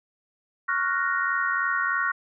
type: chord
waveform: sine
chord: Gb major seventh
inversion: second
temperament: equal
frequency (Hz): 1108.7 / 1396.9 / 1480 / 1864.7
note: Db6 / F6 / Gb6 / Bb6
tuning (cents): 0 / 0 / 0 / 0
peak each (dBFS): -28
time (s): 0.68-2.12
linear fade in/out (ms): 10
effects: none